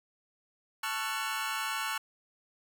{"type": "chord", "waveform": "25% pulse", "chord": "F# minor seventh", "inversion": "first", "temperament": "equal with one note detuned", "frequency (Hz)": [880, 1108.7, 1350.9, 1480], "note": ["A5", "C#6", "E6", "F#6"], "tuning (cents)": [0, 0, 42, 0], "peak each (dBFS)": -34, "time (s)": [0.83, 1.98], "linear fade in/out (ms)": 5, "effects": []}